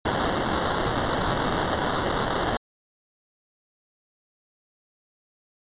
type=noise with sample-and-hold; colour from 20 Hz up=violet; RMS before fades=-25 dBFS; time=0.05-2.57 s; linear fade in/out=5 ms; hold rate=2450 Hz; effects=resampled to 8000 Hz